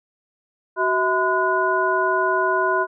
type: tone cluster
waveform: sine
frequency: 375.7 / 647 / 1015 / 1457 Hz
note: F#4 / E5 / B5 / F#6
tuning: +26 / -32 / +47 / -27 cents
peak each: -23 / -24 / -21 / -23 dBFS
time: 0.76-2.87 s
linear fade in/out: 50 ms
effects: none